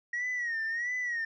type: tone with vibrato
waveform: sine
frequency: 1890 Hz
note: A#6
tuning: 23 cents sharp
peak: -28 dBFS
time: 0.13-1.25 s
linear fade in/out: 5 ms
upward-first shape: sine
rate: 1.5 Hz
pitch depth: 100 cents each way
effects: tanh soft clip ceiling -28 dBFS